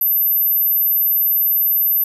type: tone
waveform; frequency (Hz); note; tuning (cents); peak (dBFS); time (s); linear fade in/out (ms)
sine; 12140; F#9; +43; -13; 0.01-2.04; 5
effects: none